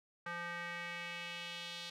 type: tone with band-pass filter sweep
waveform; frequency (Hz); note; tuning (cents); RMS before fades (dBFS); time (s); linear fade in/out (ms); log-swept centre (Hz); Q
square; 172.6; F3; -20; -44; 0.26-1.9; 5; 1500 to 3800; 2.3
effects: none